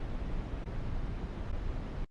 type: noise with dropouts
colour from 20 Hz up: brown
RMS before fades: -35 dBFS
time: 0-2.05 s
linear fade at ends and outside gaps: 5 ms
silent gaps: 0.643-0.657 / 1.518-1.525 s
effects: low-pass 4000 Hz 12 dB/octave + Opus 24 kbps